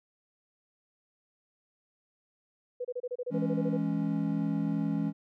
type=tone bursts; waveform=sine; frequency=493.9 Hz; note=B4; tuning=in tune; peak=-31 dBFS; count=13; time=2.8-3.772 s; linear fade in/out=10 ms; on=48 ms; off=29 ms
type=chord; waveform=triangle; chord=C# minor; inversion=first; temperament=equal; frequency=164.81 / 207.7 / 277.2 Hz; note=E3 / G#3 / C#4; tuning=0 / 0 / 0 cents; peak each=-30 dBFS; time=3.3-5.13 s; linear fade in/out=50 ms
effects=none